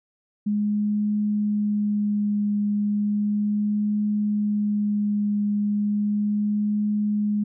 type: tone with vibrato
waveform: sine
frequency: 207.7 Hz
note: G#3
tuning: in tune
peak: -20 dBFS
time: 0.46-7.44 s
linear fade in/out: 10 ms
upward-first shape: triangle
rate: 0.35 Hz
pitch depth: 13 cents each way
effects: none